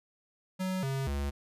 square tone with pitch steps, 186.7 / 135 / 70.6 Hz, F#3 / C#3 / C#2, +16 / -45 / +32 cents, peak -31 dBFS, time 0.59-1.31 s, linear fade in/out 20 ms, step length 240 ms, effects resampled to 32000 Hz

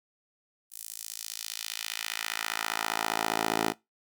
10% pulse tone with high-pass filter sweep, 55 Hz, A1, in tune, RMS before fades -33 dBFS, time 0.7-3.74 s, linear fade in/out 50 ms, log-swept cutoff 9700 to 400 Hz, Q 1, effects noise-tail reverb RT60 0.2 s tail -21 dB re dry

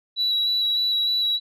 sine tone with vibrato, 3918 Hz, B7, 15 cents flat, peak -18 dBFS, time 0.16-1.4 s, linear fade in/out 50 ms, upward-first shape square, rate 3.3 Hz, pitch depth 11 cents each way, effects tanh soft clip ceiling -16 dBFS

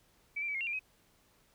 sine tone with pitch steps, 2298 / 2366 / 2289 / 2144 / 2758 / 2389 / 2534 Hz, D7 / D7 / D7 / C7 / F7 / D7 / D#7, -38 / +12 / -45 / +42 / -22 / +29 / +31 cents, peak -33 dBFS, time 0.36-0.794 s, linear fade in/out 10 ms, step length 62 ms, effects pink hiss -68 dBFS RMS until 1.54 s

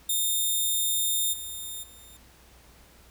5% pulse tone with level steps, 3636 Hz, A#7, 44 cents flat, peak -16 / -27 / -41 dBFS, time 0.09-2.17 s, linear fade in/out 5 ms, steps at 1.32 / 1.82 s, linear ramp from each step 20 ms, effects added 60 Hz sine -56 dBFS peak until 3.1 s + pink hiss -56 dBFS RMS until 3.1 s

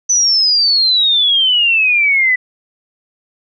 sine exponential sweep, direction down, 6050 to 1975.5 Hz, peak -9 dBFS, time 0.09-2.36 s, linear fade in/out 10 ms, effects none

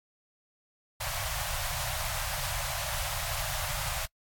pink band-stop noise, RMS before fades -33 dBFS, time 1-4.06 s, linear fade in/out 10 ms, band 150 to 560 Hz, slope 96 dB/octave, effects noise-tail reverb RT60 0.1 s tail -26 dB re dry + AAC 64 kbps

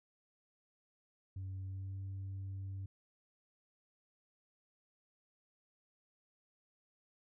sine tone with pitch glide, 95.1 to 96.71 Hz, F#2 to G2, +48 to -23 cents, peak -38 dBFS, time 1.36-2.86 s, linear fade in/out 5 ms, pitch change +29 cents, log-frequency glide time 1.63-1.96 s, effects tanh soft clip ceiling -39 dBFS

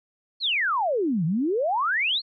sine exponential two-way sweep, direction down then up, 4456 to 151.5 to 4456 Hz, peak -21 dBFS, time 0.4-2.22 s, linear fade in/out 50 ms, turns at 1.25 s, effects none

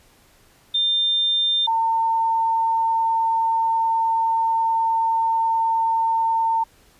sine tone pair in turn, 3600 / 904.7 Hz, A7 / A5, +39 / +48 cents, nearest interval 2 octaves, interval 2391 cents, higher first, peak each -17 dBFS, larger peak neither, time 0.74-1.67 / 1.67-6.64 s, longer second, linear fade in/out 10 ms, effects pink hiss -55 dBFS RMS until 6.99 s + resampled to 32000 Hz

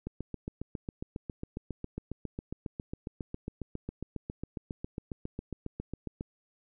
click train, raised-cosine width 3 ms, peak -23 dBFS, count 46, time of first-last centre 0.07-6.209 s, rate 7.33 Hz, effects none

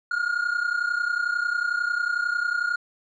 triangle tone pair together, 1403 / 1434.1 Hz, F6 / F6, +8 / +45 cents, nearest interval unison, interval 37 cents, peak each -25 / -23 dBFS, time 0.11-2.76 s, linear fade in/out 5 ms, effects resampled to 16000 Hz

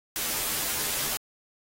white noise with comb filter, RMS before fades -29 dBFS, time 0.16-1.17 s, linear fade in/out 0 ms, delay 11 ms, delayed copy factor -0.9, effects AAC 48 kbps

